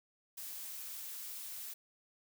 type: noise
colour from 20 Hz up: blue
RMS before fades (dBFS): -45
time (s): 0.37-1.74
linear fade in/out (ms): 10
effects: none